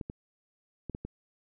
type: clicks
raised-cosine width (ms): 3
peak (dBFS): -24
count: 5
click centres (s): 0.012 / 0.099 / 0.897 / 0.949 / 1.05
effects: none